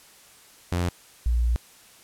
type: tone pair in turn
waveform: sawtooth / sine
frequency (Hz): 88 / 59.04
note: F2 / A#1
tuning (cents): +14 / +23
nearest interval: perfect fifth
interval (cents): 691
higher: first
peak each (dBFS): -19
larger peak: neither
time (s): 0.72-0.89 / 1.26-1.56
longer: second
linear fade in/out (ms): 0
effects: white hiss -52 dBFS RMS until 2.03 s + low-pass 12000 Hz 12 dB/octave